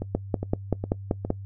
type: two click trains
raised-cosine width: 2 ms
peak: -16 / -9 dBFS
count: 4 / 7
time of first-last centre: 0.02-1.25 / 0.15-1.304 s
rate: 2.44 / 5.2 Hz
effects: noise-tail reverb RT60 0.1 s tail -21 dB re dry + added 98 Hz sine -35 dBFS peak until 1.45 s